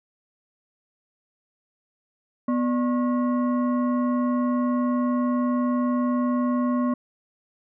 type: tone with frequency modulation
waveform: sine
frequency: 246.9 Hz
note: B3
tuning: in tune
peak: -20 dBFS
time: 2.48-6.94 s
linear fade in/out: 5 ms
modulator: 840 Hz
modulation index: 0.59
effects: none